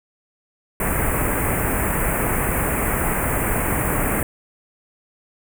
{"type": "band-stop noise", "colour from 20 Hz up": "pink", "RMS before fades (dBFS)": -21, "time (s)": [0.8, 4.23], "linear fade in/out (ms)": 2, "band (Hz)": [2400, 8400], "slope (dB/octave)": 48, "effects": []}